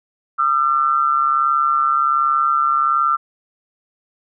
sine tone pair together, 1207.7 / 1349 Hz, D6 / E6, +48 / +40 cents, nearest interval major second, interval 192 cents, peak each -17 / -16 dBFS, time 0.38-3.17 s, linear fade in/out 20 ms, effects none

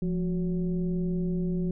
sine tone with frequency modulation, 174.61 Hz, F3, in tune, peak -25 dBFS, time 0.02-1.71 s, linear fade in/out 2 ms, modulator 195 Hz, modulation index 0.71, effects none

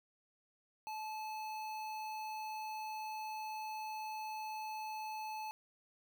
square tone with notch filter, 866 Hz, A5, 28 cents flat, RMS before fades -43 dBFS, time 0.87-5.51 s, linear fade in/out 0 ms, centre 8500 Hz, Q 1.2, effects none

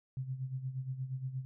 sine tone with tremolo, 130.81 Hz, C3, in tune, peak -33 dBFS, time 0.17-1.45 s, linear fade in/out 0 ms, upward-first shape sine, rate 8.5 Hz, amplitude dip 70%, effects none

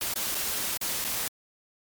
white noise with dropouts, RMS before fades -30 dBFS, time 0.01-1.28 s, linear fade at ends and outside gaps 2 ms, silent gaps 0.139-0.158 / 0.347-0.351 / 0.773-0.812 / 1.043-1.047 s, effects MP3 96 kbps

